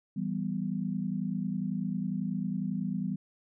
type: chord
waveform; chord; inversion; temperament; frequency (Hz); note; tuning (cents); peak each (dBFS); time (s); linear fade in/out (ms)
sine; E minor; none; equal with one note detuned; 164.81 / 194.87 / 246.9; E3 / G3 / B3; 0 / -10 / 0; -35 / -32 / -36; 0.16-3.16; 10
effects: none